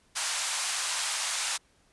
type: band-pass noise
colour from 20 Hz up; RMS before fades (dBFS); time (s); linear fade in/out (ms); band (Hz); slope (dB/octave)
white; -31; 0.15-1.58; 20; 740 to 9600; 24
effects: pink hiss -65 dBFS RMS until 1.92 s + resampled to 24000 Hz